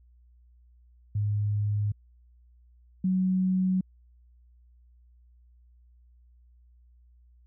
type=tone pair in turn; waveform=sine; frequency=103.83 / 186.24 Hz; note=G#2 / F#3; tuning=0 / +12 cents; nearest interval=minor seventh; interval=1012 cents; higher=second; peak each=-24 / -22 dBFS; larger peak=second; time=1.15-1.92 / 3.04-3.81 s; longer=neither; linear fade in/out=5 ms; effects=added 60 Hz sine -55 dBFS peak until 7.46 s